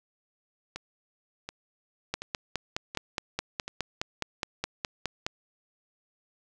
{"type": "two click trains", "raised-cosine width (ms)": 0.2, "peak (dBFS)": [-12, -19], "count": [16, 5], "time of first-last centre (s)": [[2.14, 5.265], [0.76, 3.68]], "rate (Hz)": [4.8, 1.37], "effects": []}